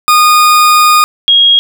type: tone pair in turn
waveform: 40% pulse / sine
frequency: 1228 / 3278 Hz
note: D#6 / G#7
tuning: -23 / -23 cents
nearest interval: octave + perfect fourth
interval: 1700 cents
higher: second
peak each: -3 dBFS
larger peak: neither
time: 0.08-1.04 / 1.28-1.59 s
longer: first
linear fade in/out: 0 ms
effects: none